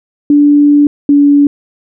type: tone pair in turn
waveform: sine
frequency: 290.9 / 286.6 Hz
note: D4 / D4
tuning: -16 / -42 cents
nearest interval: unison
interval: 26 cents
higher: first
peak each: -3 dBFS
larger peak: neither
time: 0.3-0.87 / 1.09-1.47 s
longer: first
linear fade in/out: 2 ms
effects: none